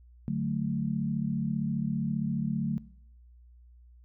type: chord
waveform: sine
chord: D major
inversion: none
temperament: equal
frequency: 146.83 / 185 / 220 Hz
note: D3 / F#3 / A3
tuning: 0 / 0 / 0 cents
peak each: -32 dBFS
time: 0.28-2.78 s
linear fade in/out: 0 ms
effects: noise-tail reverb RT60 0.7 s tail -21 dB re dry + added 60 Hz sine -52 dBFS peak until 4.04 s